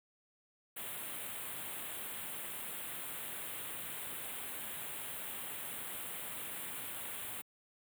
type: band-stop noise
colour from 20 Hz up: white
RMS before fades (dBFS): -43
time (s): 0.76-7.42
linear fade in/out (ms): 10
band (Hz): 3600 to 8300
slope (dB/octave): 48
effects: high-pass 80 Hz 12 dB/octave